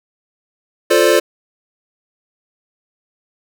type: chord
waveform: square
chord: D minor seventh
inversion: first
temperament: equal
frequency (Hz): 349.2 / 440 / 523.3 / 587.3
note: F4 / A4 / C5 / D5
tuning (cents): 0 / 0 / 0 / 0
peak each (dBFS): -16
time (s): 0.9-1.2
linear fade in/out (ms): 10
effects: none